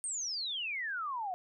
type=exponential sweep; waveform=sine; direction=down; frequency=8870 to 701 Hz; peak=-34 dBFS; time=0.04-1.34 s; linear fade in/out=0 ms; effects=none